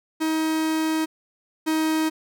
45% pulse tone pair in turn, 316.7 / 315.6 Hz, D#4 / D#4, +31 / +25 cents, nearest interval unison, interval 6 cents, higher first, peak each -21 / -20 dBFS, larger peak second, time 0.2-1.06 / 1.66-2.1 s, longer first, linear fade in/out 20 ms, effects none

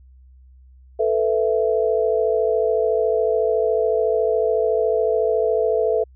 sine chord, A suspended second, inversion none, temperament equal with one note detuned, 440 / 493.9 / 662.7 Hz, A4 / B4 / E5, 0 / 0 / +9 cents, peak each -19 / -22 / -22 dBFS, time 0.99-6.04 s, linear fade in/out 10 ms, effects added 64 Hz sine -45 dBFS peak until 6.15 s

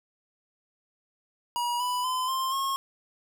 square tone with pitch steps, 961 / 990.3 / 1020.5 / 1051.6 / 1083.7 Hz, B5 / B5 / C6 / C6 / C#6, -48 / +4 / -44 / +8 / -40 cents, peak -27 dBFS, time 1.56-2.76 s, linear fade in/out 0 ms, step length 240 ms, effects none

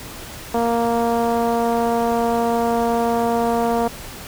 10% pulse tone with low-pass filter, 233.1 Hz, A#3, in tune, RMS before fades -19 dBFS, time 0.54-3.88 s, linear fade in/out 5 ms, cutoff 760 Hz, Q 1.3, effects pink hiss -35 dBFS RMS until 4.27 s

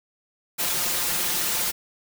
white noise with comb filter, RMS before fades -25 dBFS, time 0.58-1.72 s, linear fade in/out 20 ms, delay 5.7 ms, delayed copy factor +0.65, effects none

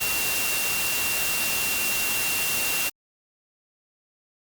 sine tone in noise, 2748 Hz, F7, 29 cents flat, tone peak -28 dBFS, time 0-2.9 s, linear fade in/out 20 ms, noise white, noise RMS -26 dBFS, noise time 0-2.9 s, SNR -5 dB, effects Opus 48 kbps

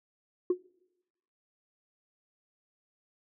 sine tone with exponential decay, 360.7 Hz, F#4, 44 cents flat, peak -18 dBFS, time 0.5-0.59 s, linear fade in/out 5 ms, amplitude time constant 18 ms, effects noise-tail reverb RT60 1.0 s tail -26 dB re dry + tanh soft clip ceiling -19 dBFS

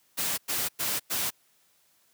white noise bursts, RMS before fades -29 dBFS, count 4, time 0.17-1.307 s, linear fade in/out 20 ms, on 210 ms, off 99 ms, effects white hiss -66 dBFS RMS until 2.13 s + high-pass 80 Hz 12 dB/octave

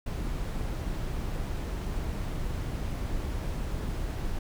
brown noise, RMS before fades -32 dBFS, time 0.06-4.39 s, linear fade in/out 5 ms, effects none

